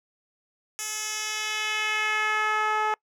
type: tone with band-pass filter sweep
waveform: 10% pulse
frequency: 429.2 Hz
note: A4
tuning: 43 cents flat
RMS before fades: -27 dBFS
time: 0.79-2.94 s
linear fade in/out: 0 ms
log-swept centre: 8100 to 900 Hz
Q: 1.3
effects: noise-tail reverb RT60 0.1 s tail -26 dB re dry